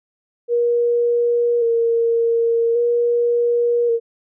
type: tone with vibrato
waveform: sine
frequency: 469.5 Hz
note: A#4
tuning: 12 cents sharp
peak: -14 dBFS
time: 0.48-4 s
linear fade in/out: 50 ms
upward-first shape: square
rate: 0.44 Hz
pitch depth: 24 cents each way
effects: none